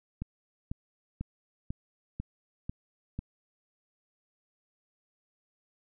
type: click train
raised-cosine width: 5 ms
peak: -22 dBFS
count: 7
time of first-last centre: 0.22-3.19 s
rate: 2.02 Hz
effects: none